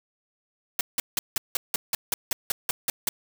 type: noise bursts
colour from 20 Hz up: white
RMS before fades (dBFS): -25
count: 13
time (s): 0.79-3.09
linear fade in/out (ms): 2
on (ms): 20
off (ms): 170
effects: none